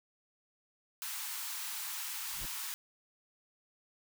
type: high-pass noise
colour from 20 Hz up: white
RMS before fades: -40 dBFS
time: 1.02-2.74 s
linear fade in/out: 0 ms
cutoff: 820 Hz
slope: 96 dB/octave
type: noise with exponential growth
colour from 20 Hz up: brown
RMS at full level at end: -38 dBFS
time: 2.27-2.46 s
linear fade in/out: 5 ms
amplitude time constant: 40 ms
effects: none